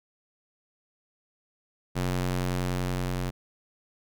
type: ring-modulated tone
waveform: sawtooth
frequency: 90.6 Hz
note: F#2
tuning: 36 cents flat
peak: -21 dBFS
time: 1.95-3.31 s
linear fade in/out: 20 ms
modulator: 45.4 Hz
effects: none